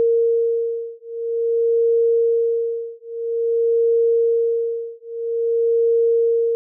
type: beating tone pair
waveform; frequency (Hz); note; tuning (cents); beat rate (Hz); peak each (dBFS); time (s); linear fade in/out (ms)
sine; 462.3 / 462.8; A#4 / A#4; -14 / -13; 0.5; -19; 0-6.55; 0
effects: none